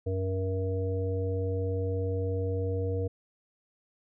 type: harmonic tone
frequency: 94.3 Hz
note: F#2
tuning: 33 cents sharp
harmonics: 1 / 3 / 5 / 7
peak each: -29 / -39 / -32 / -44 dBFS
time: 0.06-3.08 s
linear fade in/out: 10 ms
effects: none